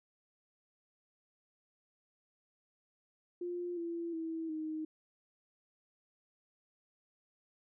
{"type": "tone with pitch steps", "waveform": "sine", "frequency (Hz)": [351.8, 338.2, 325.2, 312.7], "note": ["F4", "E4", "E4", "D#4"], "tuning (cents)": [13, 44, -23, 9], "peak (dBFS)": -36, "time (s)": [3.41, 4.85], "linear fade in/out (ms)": 5, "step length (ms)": 360, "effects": []}